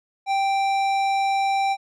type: tone with tanh clipping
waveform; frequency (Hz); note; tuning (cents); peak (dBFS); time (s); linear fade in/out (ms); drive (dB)
triangle; 784; G5; 0; -21; 0.26-1.77; 50; 18
effects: none